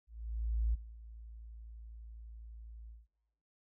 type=tone with ADSR envelope; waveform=sine; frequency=56 Hz; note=A1; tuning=31 cents sharp; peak=-28 dBFS; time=0.07-3.07 s; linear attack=670 ms; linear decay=15 ms; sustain=-19 dB; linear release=180 ms; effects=noise-tail reverb RT60 1.0 s tail -21 dB re dry